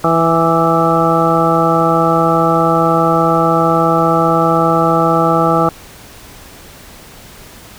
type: harmonic tone with a mistuned harmonic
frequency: 164.81 Hz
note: E3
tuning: in tune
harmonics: 1 / 2 / 3 / 4 / 5 / 7 / 8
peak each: -17 / -17 / -17 / -17 / -17 / -17 / -17 dBFS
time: 0.04-5.69 s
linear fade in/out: 2 ms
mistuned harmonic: 7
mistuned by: +28 cents
effects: pink hiss -37 dBFS RMS until 7.78 s